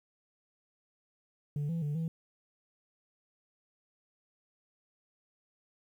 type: tone with pitch steps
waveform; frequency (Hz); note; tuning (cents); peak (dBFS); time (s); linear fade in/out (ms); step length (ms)
sine; 146 / 166.7 / 146.9 / 163.3; D3 / E3 / D3 / E3; -10 / +20 / +1 / -16; -28; 1.56-2.08; 2; 130
effects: tanh soft clip ceiling -30 dBFS + 11-bit